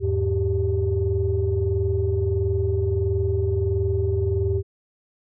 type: tone cluster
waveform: sine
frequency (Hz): 82.7 / 104.2 / 391.1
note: E2 / G#2 / G4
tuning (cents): +6 / +6 / -4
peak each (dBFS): -23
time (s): 0-4.63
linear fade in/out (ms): 50
effects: tanh soft clip ceiling -12 dBFS